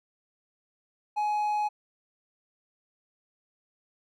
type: tone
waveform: triangle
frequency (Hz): 840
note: G#5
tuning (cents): +19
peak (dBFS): -23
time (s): 1.16-1.69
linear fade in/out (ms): 20
effects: none